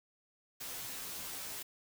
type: noise with comb filter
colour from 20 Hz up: white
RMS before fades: -43 dBFS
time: 0.6-1.63 s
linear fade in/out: 10 ms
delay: 13 ms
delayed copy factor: -0.9
effects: none